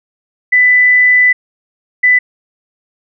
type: tone pair in turn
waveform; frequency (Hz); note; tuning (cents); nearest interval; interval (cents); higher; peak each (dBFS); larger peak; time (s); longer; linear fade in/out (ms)
sine; 1993 / 1993; B6 / B6; +15 / +15; unison; 0; neither; -5; neither; 0.52-1.33 / 2.03-2.19; first; 10
effects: none